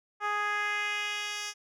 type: tone with band-pass filter sweep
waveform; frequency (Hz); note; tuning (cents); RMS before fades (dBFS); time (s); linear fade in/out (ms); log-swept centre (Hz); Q
10% pulse; 415.3; G#4; 0; -32; 0.2-1.54; 50; 1100 to 5000; 1.6
effects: none